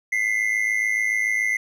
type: tone pair together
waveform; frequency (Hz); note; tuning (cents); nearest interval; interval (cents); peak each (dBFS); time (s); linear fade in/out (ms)
triangle; 2007 / 2114; B6 / C7; +27 / +17; minor second; 90; -21; 0.12-1.57; 5
effects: none